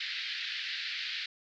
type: band-pass noise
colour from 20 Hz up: white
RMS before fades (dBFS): -37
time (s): 0-1.26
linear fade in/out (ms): 5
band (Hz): 1600 to 4500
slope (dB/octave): 48
effects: none

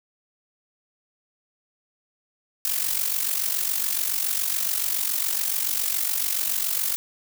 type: noise with amplitude modulation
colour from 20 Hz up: blue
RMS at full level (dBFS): -22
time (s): 2.65-6.96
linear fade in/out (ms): 0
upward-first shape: sine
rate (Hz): 47.1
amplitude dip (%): 70
effects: none

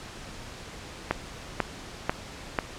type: click train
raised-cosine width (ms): 0.5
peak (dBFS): -8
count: 4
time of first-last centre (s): 1.11-2.588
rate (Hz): 2.03
effects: pink hiss -42 dBFS RMS until 2.78 s + low-pass 7000 Hz 12 dB/octave

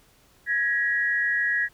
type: tone pair together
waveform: sine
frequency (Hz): 1661.2 / 1908.3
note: G#6 / A#6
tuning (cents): 0 / +40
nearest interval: major second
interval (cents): 240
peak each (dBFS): -24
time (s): 0.46-1.69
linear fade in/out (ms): 50
effects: pink hiss -59 dBFS RMS until 1.73 s

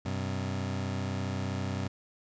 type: tone pair together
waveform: 25% pulse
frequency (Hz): 95.37 / 127.3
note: G2 / C3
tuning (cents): -47 / -47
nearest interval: perfect fourth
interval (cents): 500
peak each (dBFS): -29 / -32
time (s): 0.05-1.88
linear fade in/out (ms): 10
effects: resampled to 16000 Hz + 11-bit

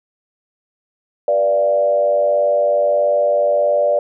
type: tone with frequency modulation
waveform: sine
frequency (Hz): 587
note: D5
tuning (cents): -1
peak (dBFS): -12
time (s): 1.28-3.99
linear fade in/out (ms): 2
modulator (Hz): 98.5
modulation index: 0.74
effects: none

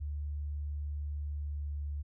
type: tone with pitch glide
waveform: sine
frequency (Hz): 73.3 to 72.71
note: D2 to D2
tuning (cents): -3 to -17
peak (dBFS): -34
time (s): 0-2.03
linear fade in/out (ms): 20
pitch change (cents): -14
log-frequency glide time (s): 1.34-1.8
effects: none

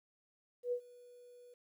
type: tone with ADSR envelope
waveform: sine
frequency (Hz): 489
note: B4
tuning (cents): -17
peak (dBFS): -31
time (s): 0.63-1.54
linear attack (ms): 91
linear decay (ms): 81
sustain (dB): -24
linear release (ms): 4
effects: 12-bit

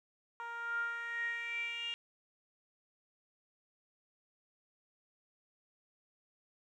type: tone with band-pass filter sweep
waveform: 10% pulse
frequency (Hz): 467.7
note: A#4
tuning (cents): +6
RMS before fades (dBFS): -39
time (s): 0.4-1.94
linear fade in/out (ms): 0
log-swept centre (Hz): 1100 to 2900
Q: 9.5
effects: none

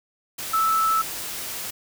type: tone in noise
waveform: sine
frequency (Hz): 1313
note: E6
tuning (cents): -7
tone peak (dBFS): -18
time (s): 0.53-1.02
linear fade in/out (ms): 10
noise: white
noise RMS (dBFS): -32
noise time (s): 0.38-1.71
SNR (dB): +11
effects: none

